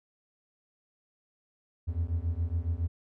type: beating tone pair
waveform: triangle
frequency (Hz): 80.5 / 87.7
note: E2 / F2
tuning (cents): -41 / +8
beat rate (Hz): 7.2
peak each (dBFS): -29 / -29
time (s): 1.87-2.88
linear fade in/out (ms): 20
effects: none